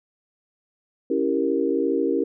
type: chord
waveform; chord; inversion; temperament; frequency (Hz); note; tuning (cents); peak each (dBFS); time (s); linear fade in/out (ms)
sine; C# diminished seventh; none; equal; 277.2 / 329.6 / 392 / 466.2; C#4 / E4 / G4 / Bb4; 0 / 0 / 0 / 0; -25; 1.1-2.24; 5
effects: none